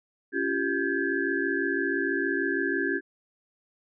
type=tone cluster; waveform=sine; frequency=280 / 345.3 / 391.5 / 1584 / 1699 Hz; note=C#4 / F4 / G4 / G6 / G#6; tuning=+18 / -20 / -2 / +18 / +39 cents; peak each=-31 dBFS; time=0.32-3.01 s; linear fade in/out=50 ms; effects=none